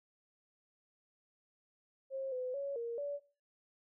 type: tone with pitch steps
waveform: sine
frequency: 536 / 506 / 559 / 467.7 / 573 Hz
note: C5 / B4 / C#5 / A#4 / D5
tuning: +42 / +42 / +14 / +6 / -43 cents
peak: -36 dBFS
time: 2.1-3.2 s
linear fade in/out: 50 ms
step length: 220 ms
effects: noise-tail reverb RT60 0.4 s tail -19 dB re dry